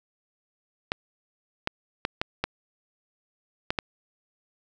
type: clicks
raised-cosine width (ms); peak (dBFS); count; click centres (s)
0.3; -9; 7; 0.919 / 1.674 / 2.051 / 2.215 / 2.44 / 3.705 / 3.788
effects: none